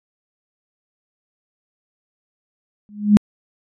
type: tone with exponential growth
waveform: sine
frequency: 207.7 Hz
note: G#3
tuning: in tune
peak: -3 dBFS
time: 2.89-3.17 s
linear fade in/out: 0 ms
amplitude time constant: 59 ms
effects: resampled to 24000 Hz